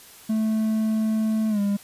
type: tone with pitch glide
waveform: triangle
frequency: 218.8 to 201.8 Hz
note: A3 to G#3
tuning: -9 to -49 cents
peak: -18 dBFS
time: 0.29-1.77 s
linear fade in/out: 10 ms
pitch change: -140 cents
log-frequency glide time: 1.49-1.6 s
effects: white hiss -47 dBFS RMS until 1.83 s + resampled to 32000 Hz